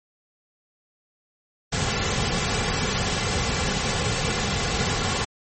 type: noise with comb filter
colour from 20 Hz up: pink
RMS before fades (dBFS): -24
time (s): 1.72-5.25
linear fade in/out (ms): 10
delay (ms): 3.2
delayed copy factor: -0.55
effects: MP3 32 kbps